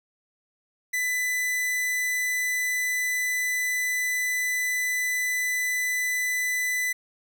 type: tone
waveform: 45% pulse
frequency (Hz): 1997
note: B6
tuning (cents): +19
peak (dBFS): -24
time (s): 0.93-6.93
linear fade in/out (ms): 10
effects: none